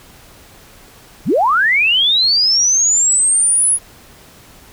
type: linear sweep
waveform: sine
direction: up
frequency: 87.31 to 10548 Hz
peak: -10 dBFS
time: 1.25-3.79 s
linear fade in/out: 50 ms
effects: pink hiss -43 dBFS RMS until 4.72 s